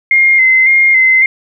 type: tone with vibrato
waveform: sine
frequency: 2093 Hz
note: C7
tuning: in tune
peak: -5 dBFS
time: 0.11-1.26 s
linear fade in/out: 2 ms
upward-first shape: square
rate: 1.8 Hz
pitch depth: 28 cents each way
effects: none